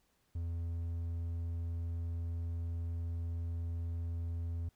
triangle tone, 84.2 Hz, E2, 37 cents sharp, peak -33 dBFS, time 0.35-4.69 s, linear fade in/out 5 ms, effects pink hiss -75 dBFS RMS until 4.75 s

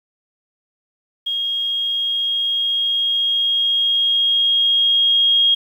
sine tone with level ramp, 3262 Hz, G#7, 32 cents flat, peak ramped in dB -19 to -11 dBFS, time 1.26-5.55 s, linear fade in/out 10 ms, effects 8-bit

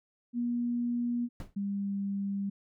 sine tone, 240 Hz, B3, 49 cents flat, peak -28 dBFS, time 0.33-1.29 s, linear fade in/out 50 ms
brown noise with exponential decay, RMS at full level -34 dBFS, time 1.4-1.55 s, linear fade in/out 1 ms, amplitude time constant 31 ms
sine tone with pitch glide, 200 to 198.62 Hz, G3 to G3, +35 to +23 cents, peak -30 dBFS, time 1.56-2.5 s, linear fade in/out 10 ms, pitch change -12 cents, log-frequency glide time 1.74-1.97 s
effects none

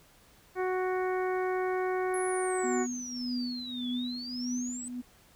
harmonic tone, 370 Hz, F#4, in tune, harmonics 1 / 2 / 3 / 4 / 5 / 6, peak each -29 / -35 / -39 / -41 / -43 / -45 dBFS, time 0.55-2.87 s, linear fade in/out 50 ms
sine exponential two-way sweep, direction down then up, 10840 to 3348 to 8180 Hz, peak -38 dBFS, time 2.14-4.88 s, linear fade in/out 0 ms, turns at 3.9 s
sine tone with tremolo, 246.9 Hz, B3, in tune, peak -29 dBFS, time 2.63-5.02 s, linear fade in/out 20 ms, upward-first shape triangle, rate 1.7 Hz, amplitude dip 80%
effects pink hiss -60 dBFS RMS until 5.35 s

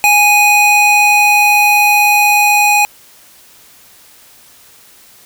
square tone pair together, 829.7 / 2489 Hz, G#5 / D#7, -2 / 0 cents, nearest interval octave + perfect fifth, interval 1902 cents, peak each -11 dBFS, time 0.04-2.85 s, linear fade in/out 0 ms, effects white hiss -43 dBFS RMS until 5.25 s

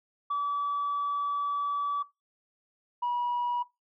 sine tone pair in turn, 1149 / 967.9 Hz, D6 / B5, -38 / -35 cents, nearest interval minor third, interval 297 cents, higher first, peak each -25 dBFS, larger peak neither, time 0.3-2.03 / 3.02-3.63 s, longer first, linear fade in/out 10 ms, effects noise-tail reverb RT60 0.2 s tail -20 dB re dry + tanh soft clip ceiling -24 dBFS

